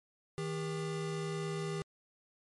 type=tone pair together; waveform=square; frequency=159 / 400.7 Hz; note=D#3 / G4; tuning=+38 / +38 cents; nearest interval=octave + major third; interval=1600 cents; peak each=-38 / -39 dBFS; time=0.38-1.82 s; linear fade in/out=0 ms; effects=MP3 48 kbps

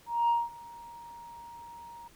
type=tone with ADSR envelope; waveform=sine; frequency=939 Hz; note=A#5; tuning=12 cents sharp; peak=-20 dBFS; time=0.06-2.08 s; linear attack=230 ms; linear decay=200 ms; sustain=-24 dB; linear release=6 ms; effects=tanh soft clip ceiling -20 dBFS + pink hiss -59 dBFS RMS until 2.15 s

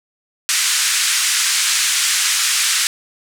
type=band-pass noise; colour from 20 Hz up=white; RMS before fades=-17 dBFS; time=0.49-2.87 s; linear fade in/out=0 ms; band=1400 to 9100 Hz; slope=24 dB/octave; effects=none

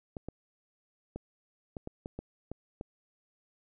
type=clicks; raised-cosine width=2 ms; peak=-25 dBFS; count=9; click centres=0.168 / 0.286 / 1.16 / 1.768 / 1.874 / 2.059 / 2.19 / 2.516 / 2.811 s; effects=none

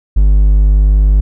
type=tone; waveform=triangle; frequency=50.3 Hz; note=G1; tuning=45 cents sharp; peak=-3 dBFS; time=0.16-1.21 s; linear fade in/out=10 ms; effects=none

